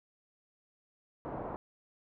white low-pass noise, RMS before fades -40 dBFS, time 1.25-1.56 s, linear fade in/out 0 ms, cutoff 960 Hz, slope 24 dB/octave, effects none

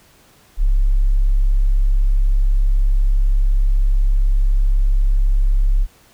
sine tone, 34 Hz, C#1, 33 cents flat, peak -10 dBFS, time 0.57-5.87 s, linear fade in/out 50 ms, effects tanh soft clip ceiling -6 dBFS + pink hiss -51 dBFS RMS until 6.13 s

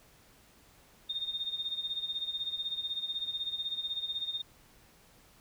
sine tone with tremolo, 3666 Hz, A#7, 30 cents flat, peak -30 dBFS, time 1.09-4.42 s, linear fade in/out 10 ms, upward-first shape sine, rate 16 Hz, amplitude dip 75%, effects pink hiss -61 dBFS RMS until 5.4 s

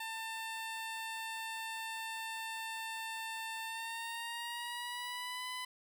15% pulse tone with pitch glide, 895 to 1004.6 Hz, A5 to B5, +29 to +29 cents, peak -33 dBFS, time 0-5.65 s, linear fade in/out 5 ms, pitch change +200 cents, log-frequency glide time 3.62-5.47 s, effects none

